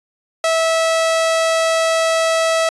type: tone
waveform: sawtooth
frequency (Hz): 652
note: E5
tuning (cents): -19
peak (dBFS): -10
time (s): 0.44-2.69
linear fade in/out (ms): 2
effects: resampled to 22050 Hz